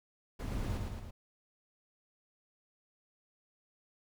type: noise with echo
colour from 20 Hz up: brown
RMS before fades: -38 dBFS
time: 0.39-0.78 s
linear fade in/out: 10 ms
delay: 110 ms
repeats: 3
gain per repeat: -3 dB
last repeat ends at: 1.11 s
effects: none